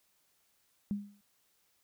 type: tone with exponential decay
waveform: sine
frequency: 203.4 Hz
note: G#3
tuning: 36 cents flat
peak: -28 dBFS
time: 0.91-1.21 s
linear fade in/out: 0 ms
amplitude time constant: 65 ms
effects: white hiss -73 dBFS RMS until 1.83 s